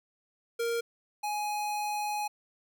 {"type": "tone pair in turn", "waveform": "square", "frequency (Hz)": [466.2, 836], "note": ["A#4", "G#5"], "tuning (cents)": [0, 11], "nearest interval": "minor seventh", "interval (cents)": 1011, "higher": "second", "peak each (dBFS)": [-29, -31], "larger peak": "first", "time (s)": [[0.59, 0.81], [1.23, 2.28]], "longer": "second", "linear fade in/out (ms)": 10, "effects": []}